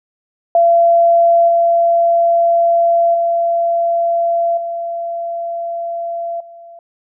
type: tone with level steps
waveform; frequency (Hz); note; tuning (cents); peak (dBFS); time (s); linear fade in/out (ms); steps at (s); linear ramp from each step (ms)
sine; 680; F5; -46; -7 / -9 / -12 / -19 / -34; 0.55-6.79; 2; 1.48 / 3.14 / 4.57 / 6.4; 5
effects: none